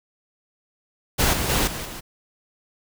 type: noise with level steps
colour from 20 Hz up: pink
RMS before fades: -19 / -25 / -21 / -31 / -35 dBFS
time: 1.18-2.01 s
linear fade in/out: 20 ms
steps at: 1.33 / 1.49 / 1.67 / 1.85 s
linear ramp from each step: 5 ms
effects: none